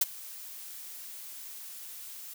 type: noise with ADSR envelope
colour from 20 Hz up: blue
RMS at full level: -22 dBFS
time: 0.01-2.34 s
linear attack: 7 ms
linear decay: 25 ms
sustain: -22 dB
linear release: 7 ms
effects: none